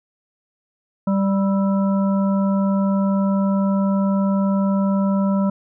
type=harmonic tone with a mistuned harmonic; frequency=196 Hz; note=G3; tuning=in tune; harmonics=1 / 3 / 5 / 7; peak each=-16 / -26 / -30 / -33 dBFS; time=1.07-5.5 s; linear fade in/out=5 ms; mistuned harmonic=7; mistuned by=-64 cents; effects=none